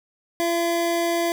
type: tone pair together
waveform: square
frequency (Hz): 340.8 / 677.3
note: F4 / E5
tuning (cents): -42 / +47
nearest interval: octave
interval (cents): 1189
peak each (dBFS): -24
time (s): 0.4-1.32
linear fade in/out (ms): 0
effects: none